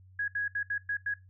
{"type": "tone bursts at uneven times", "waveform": "sine", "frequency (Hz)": 1661.2, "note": "G#6", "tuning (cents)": 0, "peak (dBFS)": -28, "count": 6, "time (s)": [[0.19, 0.28], [0.35, 0.48], [0.55, 0.63], [0.7, 0.78], [0.89, 0.97], [1.06, 1.14]], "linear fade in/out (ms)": 5, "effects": ["noise-tail reverb RT60 0.2 s tail -18 dB re dry", "added 93 Hz sine -53 dBFS peak until 1.29 s"]}